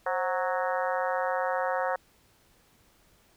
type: harmonic tone with a mistuned harmonic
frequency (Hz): 185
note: F#3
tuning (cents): 0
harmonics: 3 / 4 / 5 / 6 / 7 / 8 / 9 / 10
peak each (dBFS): -30 / -32 / -34 / -36 / -37 / -38 / -39 / -40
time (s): 0.06-1.96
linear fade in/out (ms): 5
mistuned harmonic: 3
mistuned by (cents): -71
effects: pink hiss -63 dBFS RMS until 3.36 s